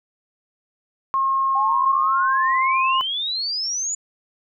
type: tone with pitch glide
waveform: sine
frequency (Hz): 1076 to 1054.5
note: C6 to C6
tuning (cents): +48 to +13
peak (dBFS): -17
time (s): 1.14-3.01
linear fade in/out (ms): 0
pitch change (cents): -35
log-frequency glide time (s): 2.08-2.48
type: exponential sweep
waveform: sine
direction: up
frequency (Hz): 790 to 7040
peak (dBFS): -22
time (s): 1.55-3.95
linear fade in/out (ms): 5
effects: none